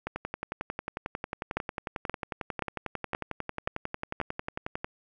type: two click trains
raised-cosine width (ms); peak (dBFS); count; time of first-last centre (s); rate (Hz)
0.5; -17 / -13; 54 / 6; 0.07-4.845 / 1.57-4.202; 11.1 / 1.9
effects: none